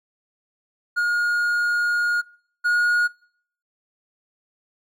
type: tone pair in turn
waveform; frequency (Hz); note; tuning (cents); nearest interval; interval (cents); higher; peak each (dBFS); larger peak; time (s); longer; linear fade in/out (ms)
triangle; 1431 / 1441; F6 / F#6; +42 / -46; unison; 12; second; -16 / -15; second; 0.96-2.22 / 2.64-3.08; first; 20
effects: noise-tail reverb RT60 0.6 s tail -24 dB re dry